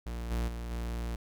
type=tone with level steps; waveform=45% pulse; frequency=58.27 Hz; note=A#1; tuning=in tune; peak=-35 / -29 / -36 / -33 dBFS; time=0.06-1.16 s; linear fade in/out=5 ms; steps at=0.3 / 0.47 / 0.7 s; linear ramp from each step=20 ms; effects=none